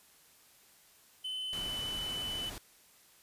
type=tone with pitch glide; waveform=triangle; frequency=3037 to 3002 Hz; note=F#7 to F#7; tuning=+44 to +24 cents; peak=-34 dBFS; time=1.24-2.5 s; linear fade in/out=10 ms; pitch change=-20 cents; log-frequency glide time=1.46-1.75 s
type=noise; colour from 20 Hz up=pink; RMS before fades=-44 dBFS; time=1.53-2.58 s; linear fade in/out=0 ms
effects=white hiss -62 dBFS RMS until 3.22 s + resampled to 32000 Hz